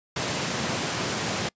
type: high-pass noise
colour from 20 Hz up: pink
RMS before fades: -28 dBFS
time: 0.16-1.49 s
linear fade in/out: 5 ms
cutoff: 110 Hz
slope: 24 dB/octave
effects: noise-tail reverb RT60 0.1 s tail -26 dB re dry + resampled to 16000 Hz